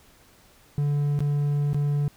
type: tone with dropouts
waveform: triangle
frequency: 145 Hz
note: D3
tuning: 22 cents flat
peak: -19 dBFS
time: 0.78-2.08 s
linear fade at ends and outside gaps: 0 ms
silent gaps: 1.191-1.205 / 1.732-1.745 s
effects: pink hiss -56 dBFS RMS until 2.16 s